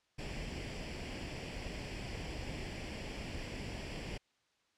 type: noise with comb filter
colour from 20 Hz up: pink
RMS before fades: -42 dBFS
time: 0.18-4.18 s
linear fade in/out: 10 ms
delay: 0.39 ms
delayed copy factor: +0.65
effects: white hiss -75 dBFS RMS until 4.77 s + low-pass 5000 Hz 12 dB/octave